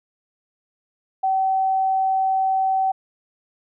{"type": "tone", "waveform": "sine", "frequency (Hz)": 765, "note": "G5", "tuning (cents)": -42, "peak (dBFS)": -17, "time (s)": [1.23, 2.92], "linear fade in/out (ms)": 10, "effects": []}